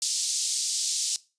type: band-pass noise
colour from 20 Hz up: white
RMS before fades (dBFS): -28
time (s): 0.02-1.16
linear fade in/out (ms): 0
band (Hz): 4200 to 8200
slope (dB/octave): 24
effects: noise-tail reverb RT60 0.3 s tail -20 dB re dry + resampled to 22050 Hz